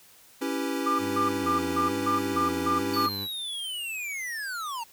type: chord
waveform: square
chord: C# half-diminished seventh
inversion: none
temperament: equal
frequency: 277.2 / 329.6 / 392 / 493.9 Hz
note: C#4 / E4 / G4 / B4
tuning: 0 / 0 / 0 / 0 cents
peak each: -31 / -34 / -36 / -37 dBFS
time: 0.41-3.07 s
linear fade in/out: 10 ms
type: tone bursts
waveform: sine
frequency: 1193 Hz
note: D6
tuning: 27 cents sharp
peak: -23 dBFS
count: 8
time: 0.86-3.09 s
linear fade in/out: 10 ms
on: 130 ms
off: 170 ms
type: tone with vibrato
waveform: 15% pulse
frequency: 91.9 Hz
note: F#2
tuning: 11 cents flat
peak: -29 dBFS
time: 0.98-3.28 s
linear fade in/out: 50 ms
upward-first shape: square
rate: 1.1 Hz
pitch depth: 120 cents each way
type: linear sweep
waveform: square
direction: down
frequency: 4512 to 882 Hz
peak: -32 dBFS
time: 2.93-4.84 s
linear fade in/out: 10 ms
effects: white hiss -55 dBFS RMS until 4.92 s